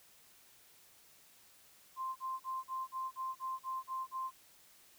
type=tone bursts; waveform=sine; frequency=1046.5 Hz; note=C6; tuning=in tune; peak=-36 dBFS; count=10; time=1.96-4.311 s; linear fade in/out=50 ms; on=200 ms; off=39 ms; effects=white hiss -63 dBFS RMS until 4.98 s